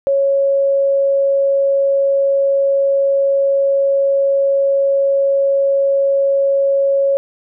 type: tone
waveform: sine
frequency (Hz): 552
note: C#5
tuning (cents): -7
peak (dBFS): -11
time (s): 0.07-7.17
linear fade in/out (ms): 0
effects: none